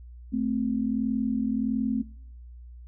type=tone pair together; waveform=sine; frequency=219.3 / 260.8 Hz; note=A3 / C4; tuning=-6 / -5 cents; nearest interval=minor third; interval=301 cents; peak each=-27 dBFS; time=0.32-2.03 s; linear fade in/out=20 ms; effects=noise-tail reverb RT60 0.7 s tail -25 dB re dry + added 60 Hz sine -42 dBFS peak until 2.87 s